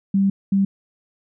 sine tone bursts at uneven times, 196 Hz, G3, in tune, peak -14 dBFS, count 2, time 0.14-0.3 / 0.52-0.65 s, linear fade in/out 5 ms, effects none

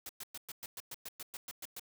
white noise bursts, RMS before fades -44 dBFS, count 13, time 0.06-1.796 s, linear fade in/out 2 ms, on 32 ms, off 110 ms, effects none

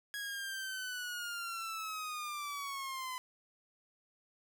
sawtooth linear sweep, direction down, 1661.2 to 1010 Hz, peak -35 dBFS, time 0.14-3.18 s, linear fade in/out 0 ms, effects none

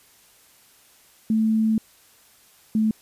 sine tone pair in turn, 220 / 218 Hz, A3 / A3, 0 / -16 cents, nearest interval unison, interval 16 cents, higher first, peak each -17 dBFS, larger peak neither, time 1.3-1.78 / 2.75-2.91 s, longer first, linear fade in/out 2 ms, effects white hiss -55 dBFS RMS until 3.01 s + resampled to 32000 Hz

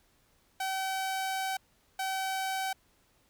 sawtooth tone bursts at uneven times, 765 Hz, G5, 42 cents flat, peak -27 dBFS, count 2, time 0.6-1.57 / 1.99-2.73 s, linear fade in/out 5 ms, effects pink hiss -68 dBFS RMS until 3.29 s

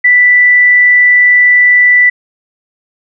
sine tone, 1975.5 Hz, B6, in tune, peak -3 dBFS, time 0.04-2.1 s, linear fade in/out 10 ms, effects none

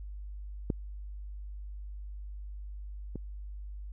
clicks, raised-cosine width 3 ms, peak -16 / -24 dBFS, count 2, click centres 0.702 / 3.157 s, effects added 50 Hz sine -39 dBFS peak until 3.92 s

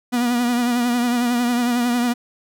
45% pulse tone with vibrato, 242 Hz, B3, 35 cents flat, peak -17 dBFS, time 0.12-2.14 s, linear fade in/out 20 ms, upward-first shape triangle, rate 11 Hz, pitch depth 51 cents each way, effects none

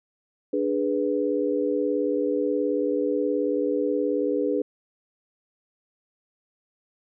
sine chord, G# diminished, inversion second, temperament equal, 293.7 / 415.3 / 493.9 Hz, D4 / G#4 / B4, 0 / 0 / 0 cents, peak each -26 dBFS, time 0.53-4.62 s, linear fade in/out 5 ms, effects none

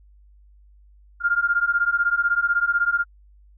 sine beating tone pair, 1396.9 / 1412.9 Hz, F6 / F6, 0 / +20 cents, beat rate 16 Hz, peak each -21 dBFS, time 1.2-3.05 s, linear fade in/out 50 ms, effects added 50 Hz sine -49 dBFS peak until 3.57 s

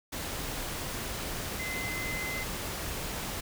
sine tone in noise, 2056 Hz, C7, 31 cents flat, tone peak -35 dBFS, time 1.59-2.44 s, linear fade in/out 10 ms, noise pink, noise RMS -36 dBFS, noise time 0.12-3.41 s, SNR -2 dB, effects none

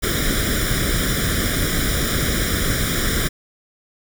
pink noise with comb filter, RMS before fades -20 dBFS, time 0.02-3.29 s, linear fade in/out 20 ms, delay 0.56 ms, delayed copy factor +0.95, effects none

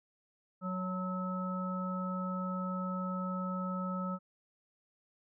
harmonic tone with a mistuned harmonic, 185 Hz, F#3, in tune, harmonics 1 / 3 / 5 / 7, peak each -35 / -43 / -49 / -39 dBFS, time 0.61-4.19 s, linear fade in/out 50 ms, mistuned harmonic 5, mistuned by -44 cents, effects none

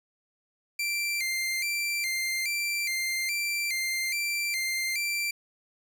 sawtooth tone with vibrato, 2220 Hz, C#7, 2 cents sharp, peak -24 dBFS, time 0.79-5.31 s, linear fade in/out 5 ms, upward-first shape square, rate 1.2 Hz, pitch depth 99 cents each way, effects none

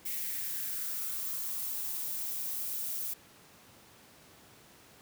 violet noise with high-pass filter sweep, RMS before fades -36 dBFS, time 0.05-3.14 s, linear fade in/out 10 ms, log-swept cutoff 2100 to 480 Hz, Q 4.4, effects pink hiss -57 dBFS RMS until 5.01 s + high-pass 100 Hz 12 dB/octave

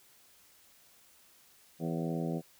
harmonic tone with a mistuned harmonic, 82.7 Hz, E2, 6 cents sharp, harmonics 2 / 3 / 4 / 5 / 6 / 7 / 8 / 9, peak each -34 / -38 / -40 / -42 / -44 / -45 / -46 / -47 dBFS, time 1.79-2.42 s, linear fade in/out 50 ms, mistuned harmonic 7, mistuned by -51 cents, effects white hiss -62 dBFS RMS until 2.59 s

